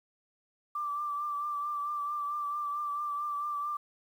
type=tone with vibrato; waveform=sine; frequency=1174 Hz; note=D6; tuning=1 cent flat; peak=-31 dBFS; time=0.75-3.77 s; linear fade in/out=5 ms; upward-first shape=triangle; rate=4.5 Hz; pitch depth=35 cents each way; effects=10-bit